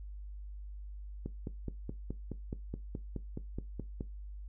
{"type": "click train", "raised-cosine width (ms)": 3, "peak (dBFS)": -25, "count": 14, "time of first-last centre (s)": [1.26, 4.008], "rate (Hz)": 4.73, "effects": ["noise-tail reverb RT60 0.2 s tail -17 dB re dry", "added 50 Hz sine -42 dBFS peak until 4.48 s"]}